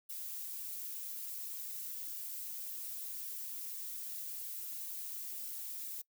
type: noise with flanger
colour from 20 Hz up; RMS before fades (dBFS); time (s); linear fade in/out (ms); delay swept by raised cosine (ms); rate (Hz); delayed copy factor
violet; -43; 0.09-6.02; 10; 1.7 to 6.3; 1.9; +0.5
effects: noise-tail reverb RT60 0.1 s tail -22 dB re dry